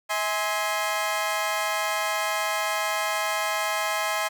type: chord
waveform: 20% pulse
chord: E augmented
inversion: none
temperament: equal with one note detuned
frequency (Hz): 643.5 / 830.6 / 1046.5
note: E5 / G#5 / B#5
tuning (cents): -42 / 0 / 0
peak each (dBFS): -24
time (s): 0.09-4.29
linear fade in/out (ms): 20
effects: none